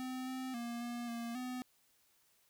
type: tone with pitch steps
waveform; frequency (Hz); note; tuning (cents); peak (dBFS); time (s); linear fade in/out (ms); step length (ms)
square; 256.8 / 259.1 / 236.1 / 238.8 / 233.9 / 251.9; C4 / C4 / A#3 / A#3 / A#3 / B3; -32 / -17 / +22 / +42 / +6 / +34; -40; 0-1.62; 0; 270
effects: white hiss -72 dBFS RMS until 2.49 s